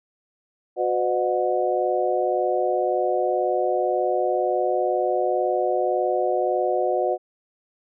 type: harmonic tone with a mistuned harmonic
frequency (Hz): 121.7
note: B2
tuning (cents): -25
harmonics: 3 / 4 / 5 / 6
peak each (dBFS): -25 / -25 / -25 / -25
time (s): 0.76-7.18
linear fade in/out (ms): 50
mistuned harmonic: 4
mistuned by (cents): +69
effects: none